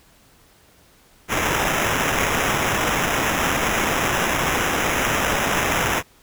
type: noise with sample-and-hold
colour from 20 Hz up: violet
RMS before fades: -21 dBFS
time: 1.28-6.03 s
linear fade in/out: 50 ms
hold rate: 4410 Hz
effects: pink hiss -54 dBFS RMS until 6.22 s